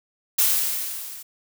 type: noise with level ramp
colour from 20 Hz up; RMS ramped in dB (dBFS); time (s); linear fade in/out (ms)
blue; -17 to -39; 0.38-1.23; 10
effects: none